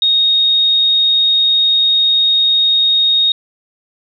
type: tone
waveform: sine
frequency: 3729 Hz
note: A#7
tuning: in tune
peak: -9 dBFS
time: 0.02-3.32 s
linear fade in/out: 2 ms
effects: none